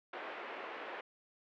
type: band-pass noise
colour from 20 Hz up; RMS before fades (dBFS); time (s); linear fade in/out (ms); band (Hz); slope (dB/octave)
pink; -45; 0.13-1.01; 5; 370 to 2600; 24
effects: none